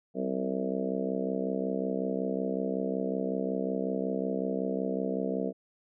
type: harmonic tone with a mistuned harmonic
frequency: 65.41 Hz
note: C2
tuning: in tune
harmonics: 3 / 4 / 5 / 6 / 7 / 8 / 9 / 10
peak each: -34 / -35 / -39 / -40 / -34 / -40 / -40 / -39 dBFS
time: 0.14-5.53 s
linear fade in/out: 50 ms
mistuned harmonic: 3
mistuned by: -44 cents
effects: none